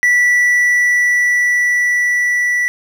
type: tone with level ramp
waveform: triangle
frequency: 1959 Hz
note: B6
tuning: 15 cents flat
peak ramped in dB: -7 to -11 dBFS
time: 0.03-2.68 s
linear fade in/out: 0 ms
effects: none